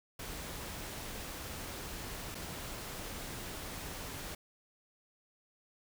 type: noise with dropouts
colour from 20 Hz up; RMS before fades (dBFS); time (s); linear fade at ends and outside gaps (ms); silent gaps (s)
pink; -43; 0.19-4.35; 5; 2.347-2.351
effects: none